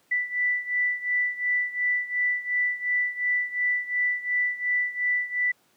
sine beating tone pair, 1976 / 1978.8 Hz, B6 / B6, 0 / +3 cents, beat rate 2.8 Hz, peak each -25 / -28 dBFS, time 0.11-5.52 s, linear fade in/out 10 ms, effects pink hiss -64 dBFS RMS until 5.76 s + high-pass 200 Hz 12 dB/octave

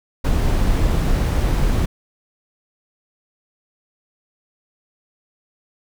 brown noise, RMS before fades -17 dBFS, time 0.24-1.86 s, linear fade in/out 10 ms, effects none

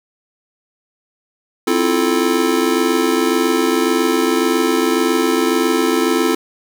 square chord, F major seventh, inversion second, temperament just, 261.9 / 327.4 / 349.2 / 436.5 Hz, C4 / E4 / F4 / A4, +2 / -12 / 0 / -14 cents, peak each -20 dBFS, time 1.67-6.35 s, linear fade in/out 5 ms, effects none

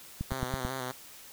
click train, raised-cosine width 5 ms, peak -20 dBFS, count 5, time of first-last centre 0.21-0.65 s, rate 9.09 Hz
5% pulse tone with vibrato, 129.6 Hz, C3, 16 cents flat, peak -23 dBFS, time 0.3-0.92 s, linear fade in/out 10 ms, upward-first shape square, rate 5 Hz, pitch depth 36 cents each way
effects white hiss -50 dBFS RMS until 1.32 s

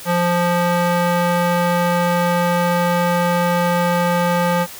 square tone with band-pass filter, 174.61 Hz, F3, in tune, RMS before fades -17 dBFS, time 0.05-4.67 s, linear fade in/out 50 ms, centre 930 Hz, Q 0.69, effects white hiss -35 dBFS RMS until 4.79 s

